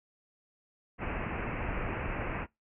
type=low-pass noise; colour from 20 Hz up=pink; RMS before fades=-35 dBFS; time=0.98-2.47 s; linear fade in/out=50 ms; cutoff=2700 Hz; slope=96 dB/octave; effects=noise-tail reverb RT60 0.2 s tail -24 dB re dry